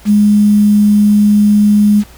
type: tone with quantisation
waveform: sine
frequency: 207.7 Hz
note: G#3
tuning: in tune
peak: -5 dBFS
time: 0.05-2.04 s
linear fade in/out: 50 ms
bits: 5
effects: added 60 Hz sine -38 dBFS peak until 2.17 s + pink hiss -41 dBFS RMS until 2.17 s